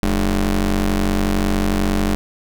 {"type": "ring-modulated tone", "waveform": "25% pulse", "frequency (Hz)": 93.7, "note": "F#2", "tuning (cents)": 22, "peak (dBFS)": -9, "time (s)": [0.03, 2.15], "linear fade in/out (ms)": 0, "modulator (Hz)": 115, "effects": []}